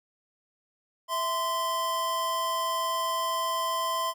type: tone pair together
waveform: square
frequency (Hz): 657 / 1035.4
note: E5 / C6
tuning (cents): -6 / -18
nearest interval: minor sixth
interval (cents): 788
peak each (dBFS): -35 / -28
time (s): 1.08-4.14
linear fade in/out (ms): 50
effects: none